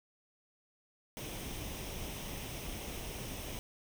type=noise with comb filter; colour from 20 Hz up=pink; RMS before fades=-42 dBFS; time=1.17-3.59 s; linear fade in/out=0 ms; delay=0.34 ms; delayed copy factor=+0.5; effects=none

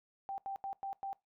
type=tone bursts at uneven times; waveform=sine; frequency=784 Hz; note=G5; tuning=in tune; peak=-37 dBFS; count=5; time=0.29-0.38 / 0.46-0.56 / 0.64-0.73 / 0.83-0.93 / 1.03-1.13 s; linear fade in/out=0 ms; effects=noise-tail reverb RT60 0.2 s tail -21 dB re dry

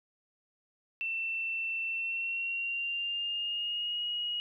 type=tone with pitch glide; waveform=sine; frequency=2683 to 2892 Hz; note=E7 to F#7; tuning=+30 to -40 cents; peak=-31 dBFS; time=1.01-4.4 s; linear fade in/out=0 ms; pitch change=+130 cents; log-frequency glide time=1.87-4.04 s; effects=12-bit

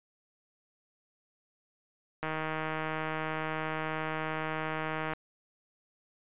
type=click train; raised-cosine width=0.5 ms; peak=-19 dBFS; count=457; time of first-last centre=2.23-5.134 s; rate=157 Hz; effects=resampled to 8000 Hz

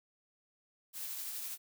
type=noise with tremolo; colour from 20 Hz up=blue; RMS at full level=-40 dBFS; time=0.93-1.58 s; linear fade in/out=50 ms; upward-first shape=triangle; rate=12 Hz; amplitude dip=30%; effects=none

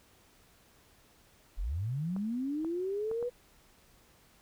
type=linear sweep; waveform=sine; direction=up; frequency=32.7 to 496.6 Hz; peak=-31 dBFS; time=1.57-3.3 s; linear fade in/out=20 ms
type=clicks; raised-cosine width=1 ms; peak=-31 dBFS; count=4; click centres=2.164 / 2.647 / 3.114 / 3.227 s
effects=pink hiss -63 dBFS RMS until 4.41 s

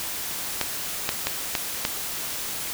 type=clicks; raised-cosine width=0.2 ms; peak=-5 dBFS; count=5; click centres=0.613 / 1.091 / 1.27 / 1.552 / 1.851 s; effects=white hiss -31 dBFS RMS until 2.73 s

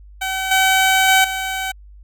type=tone with level steps; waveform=15% pulse; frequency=762 Hz; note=G5; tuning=49 cents flat; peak=-14 / -6 / -4 / -15 dBFS; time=0.21-1.72 s; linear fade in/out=10 ms; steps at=0.51 / 1.08 / 1.24 s; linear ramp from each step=5 ms; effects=added 50 Hz sine -39 dBFS peak until 2.03 s

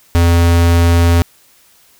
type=tone; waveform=square; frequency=85.2 Hz; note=F2; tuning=42 cents flat; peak=-8 dBFS; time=0.15-1.22 s; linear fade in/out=0 ms; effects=white hiss -49 dBFS RMS until 1.99 s

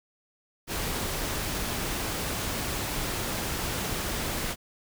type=noise; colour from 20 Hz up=pink; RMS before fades=-31 dBFS; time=0.67-4.56 s; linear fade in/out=50 ms; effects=none

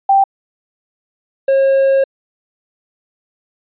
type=tone pair in turn; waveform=sine / triangle; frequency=784 / 541.1 Hz; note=G5 / C#5; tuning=0 / -42 cents; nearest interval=tritone; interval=642 cents; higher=first; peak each=-7 dBFS; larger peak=neither; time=0.09-0.24 / 1.48-2.04 s; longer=second; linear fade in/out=5 ms; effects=resampled to 8000 Hz

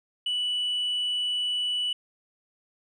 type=tone; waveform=sine; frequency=2960 Hz; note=F#7; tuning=in tune; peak=-23 dBFS; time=0.26-1.93 s; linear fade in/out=5 ms; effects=tanh soft clip ceiling -23 dBFS

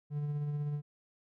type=tone with tremolo; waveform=triangle; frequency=146.83 Hz; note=D3; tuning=in tune; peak=-29 dBFS; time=0.1-0.82 s; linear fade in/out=50 ms; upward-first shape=sine; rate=16 Hz; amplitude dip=30%; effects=none

